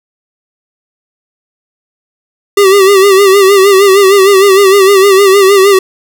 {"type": "tone with vibrato", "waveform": "square", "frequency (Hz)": 392, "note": "G4", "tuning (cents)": 0, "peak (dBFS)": -3, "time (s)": [2.57, 5.79], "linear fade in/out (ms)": 5, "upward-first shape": "sine", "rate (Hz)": 6.5, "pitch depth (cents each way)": 70, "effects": []}